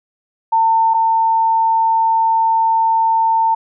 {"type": "tone pair in turn", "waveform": "sine", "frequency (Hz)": [900, 900], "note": ["A5", "A5"], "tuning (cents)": [39, 39], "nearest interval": "unison", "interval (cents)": 0, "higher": "neither", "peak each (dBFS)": [-10, -11], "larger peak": "first", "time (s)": [[0.52, 0.94], [0.94, 3.55]], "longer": "second", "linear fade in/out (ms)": 10, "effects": []}